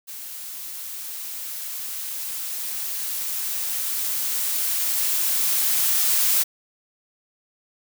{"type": "noise with level ramp", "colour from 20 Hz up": "blue", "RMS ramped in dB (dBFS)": [-36, -19], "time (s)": [0.07, 6.44], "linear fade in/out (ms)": 20, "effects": []}